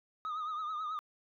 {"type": "tone with vibrato", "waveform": "sine", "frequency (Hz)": 1244.5, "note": "D#6", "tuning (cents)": 0, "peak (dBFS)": -32, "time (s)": [0.25, 0.99], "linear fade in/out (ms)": 0, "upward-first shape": "triangle", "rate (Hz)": 9.2, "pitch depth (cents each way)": 79, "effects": ["tanh soft clip ceiling -34 dBFS"]}